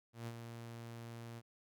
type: tone with ADSR envelope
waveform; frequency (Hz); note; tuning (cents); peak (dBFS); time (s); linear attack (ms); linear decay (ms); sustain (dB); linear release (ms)
sawtooth; 116.54; A#2; 0; -37; 0.13-1.42; 140; 51; -6; 41
effects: none